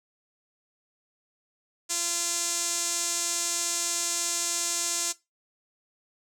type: tone with band-pass filter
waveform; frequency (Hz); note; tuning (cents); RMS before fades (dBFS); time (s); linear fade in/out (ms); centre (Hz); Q
sawtooth; 343.2; F4; -30; -29; 1.89-5.13; 20; 7300; 2.5
effects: noise-tail reverb RT60 0.2 s tail -18 dB re dry